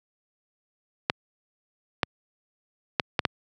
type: clicks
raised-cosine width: 0.3 ms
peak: -4 dBFS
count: 5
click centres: 1.099 / 2.032 / 2.998 / 3.192 / 3.252 s
effects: high-pass 100 Hz 12 dB/octave